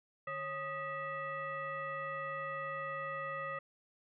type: tone with frequency modulation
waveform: sine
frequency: 1244.5 Hz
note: D#6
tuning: in tune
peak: -37 dBFS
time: 0.27-3.59 s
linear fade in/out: 5 ms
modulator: 697 Hz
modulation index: 1.2
effects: none